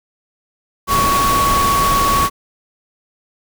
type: tone in noise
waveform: sine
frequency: 1119 Hz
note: C#6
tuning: 16 cents sharp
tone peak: -13 dBFS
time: 0.87-2.3 s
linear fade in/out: 50 ms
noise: pink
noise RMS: -19 dBFS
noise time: 0.87-2.3 s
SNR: +3 dB
effects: none